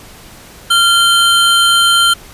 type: tone pair together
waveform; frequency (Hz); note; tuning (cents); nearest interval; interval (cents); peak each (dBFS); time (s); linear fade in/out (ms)
square; 1388 / 3116; F6 / G7; -11 / -11; octave + major second; 1400; -11; 0.7-2.14; 10
effects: pink hiss -37 dBFS RMS until 2.33 s + resampled to 32000 Hz